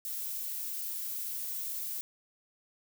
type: noise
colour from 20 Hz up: violet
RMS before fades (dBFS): -37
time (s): 0.05-2.01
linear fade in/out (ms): 0
effects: none